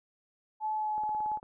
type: tone with pitch glide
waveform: sine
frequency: 862 to 852.6 Hz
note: A5 to G#5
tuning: -36 to +45 cents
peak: -29 dBFS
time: 0.6-1.4 s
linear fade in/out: 50 ms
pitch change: -19 cents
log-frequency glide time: 0.75-0.9 s
type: click train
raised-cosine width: 1 ms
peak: -34 dBFS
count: 9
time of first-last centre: 0.98-1.429 s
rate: 17.8 Hz
effects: none